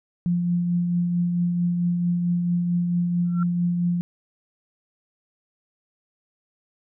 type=tone with tremolo; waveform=sine; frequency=174.61 Hz; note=F3; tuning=in tune; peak=-18 dBFS; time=0.26-4.01 s; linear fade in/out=0 ms; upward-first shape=triangle; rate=4.5 Hz; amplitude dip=35%
type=tone with exponential growth; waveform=sine; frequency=1354 Hz; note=E6; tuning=46 cents sharp; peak=-28 dBFS; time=3.25-3.43 s; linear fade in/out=2 ms; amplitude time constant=37 ms
effects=none